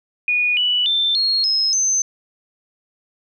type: tone with pitch steps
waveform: sine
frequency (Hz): 2458 / 2957 / 3557 / 4280 / 5148 / 6194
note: D#7 / F#7 / A7 / C8 / E8 / G8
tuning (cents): -22 / -2 / +18 / +38 / -42 / -22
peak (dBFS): -15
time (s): 0.28-2.02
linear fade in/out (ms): 2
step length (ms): 290
effects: none